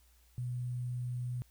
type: tone with sample-and-hold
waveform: sine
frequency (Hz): 123.47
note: B2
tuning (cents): 0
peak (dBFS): -34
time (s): 0.38-1.42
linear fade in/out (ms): 0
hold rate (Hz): 8820
effects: added 60 Hz sine -63 dBFS peak until 1.5 s + white hiss -69 dBFS RMS until 1.5 s